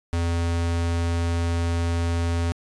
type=tone; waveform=square; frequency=84.8 Hz; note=E2; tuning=50 cents sharp; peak=-22 dBFS; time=0.13-2.52 s; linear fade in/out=0 ms; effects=resampled to 22050 Hz